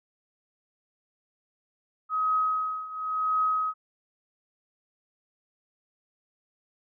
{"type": "tone with tremolo", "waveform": "sine", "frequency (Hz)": 1267, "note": "D#6", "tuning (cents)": 31, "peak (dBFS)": -21, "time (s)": [2.09, 3.74], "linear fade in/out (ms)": 50, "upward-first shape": "triangle", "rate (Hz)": 0.94, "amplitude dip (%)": 85, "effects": []}